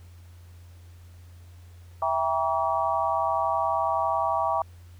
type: chord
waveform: sine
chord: E diminished seventh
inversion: none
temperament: just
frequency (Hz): 659.3 / 791.1 / 949.3 / 1139.2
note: E5 / G5 / Bb5 / Db6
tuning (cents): 0 / +16 / +31 / +47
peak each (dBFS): -28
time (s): 2.02-4.62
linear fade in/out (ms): 2
effects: added 87 Hz sine -45 dBFS peak until 4.99 s + pink hiss -60 dBFS RMS until 4.99 s